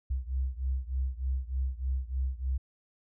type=beating tone pair; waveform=sine; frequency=63.9 / 67.2 Hz; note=C2 / C2; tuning=-40 / +47 cents; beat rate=3.3 Hz; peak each=-31 / -33 dBFS; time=0.1-2.58 s; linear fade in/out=10 ms; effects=none